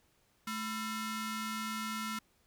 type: ring-modulated tone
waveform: sawtooth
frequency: 784 Hz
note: G5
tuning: in tune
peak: -29 dBFS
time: 0.47-2.19 s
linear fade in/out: 5 ms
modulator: 566 Hz
effects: pink hiss -71 dBFS RMS until 2.46 s